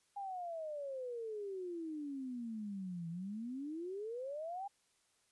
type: exponential two-way sweep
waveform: sine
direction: down then up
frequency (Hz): 817 to 163.8 to 817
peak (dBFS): -40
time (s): 0.16-4.68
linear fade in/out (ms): 10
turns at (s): 3.09
effects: white hiss -75 dBFS RMS until 5.31 s + resampled to 24000 Hz